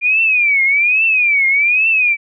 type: tone with vibrato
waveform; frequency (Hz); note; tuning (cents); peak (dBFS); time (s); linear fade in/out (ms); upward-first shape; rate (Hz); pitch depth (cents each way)
sine; 2392; D7; +31; -10; 0.01-2.17; 50; triangle; 1.2; 210
effects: none